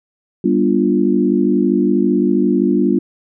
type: chord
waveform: sine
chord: G dominant seventh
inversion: none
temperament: equal with one note detuned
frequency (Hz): 196 / 241.4 / 293.7 / 349.2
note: G3 / B3 / D4 / F4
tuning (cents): 0 / -39 / 0 / 0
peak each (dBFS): -17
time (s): 0.44-2.99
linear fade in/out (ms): 5
effects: none